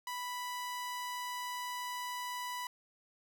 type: tone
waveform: sawtooth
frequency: 987.8 Hz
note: B5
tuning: in tune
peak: -34 dBFS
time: 0.07-2.67 s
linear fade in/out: 2 ms
effects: none